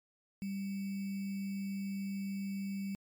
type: tone with sample-and-hold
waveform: sine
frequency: 196.5 Hz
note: G3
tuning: 4 cents sharp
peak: -35 dBFS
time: 0.42-2.95 s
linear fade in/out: 0 ms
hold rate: 2450 Hz
effects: MP3 96 kbps